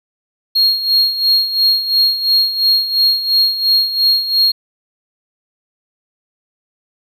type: tone with tremolo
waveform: triangle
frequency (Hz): 4267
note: C8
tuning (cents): +33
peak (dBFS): -7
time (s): 0.55-4.52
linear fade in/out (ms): 10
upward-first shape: sine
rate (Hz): 2.9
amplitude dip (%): 70
effects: none